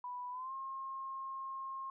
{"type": "tone with pitch glide", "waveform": "sine", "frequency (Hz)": [987.8, 1071], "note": ["B5", "C6"], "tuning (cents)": [0, 40], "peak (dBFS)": -40, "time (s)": [0.04, 1.9], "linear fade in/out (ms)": 2, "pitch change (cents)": 140, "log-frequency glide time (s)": [0.31, 0.53], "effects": []}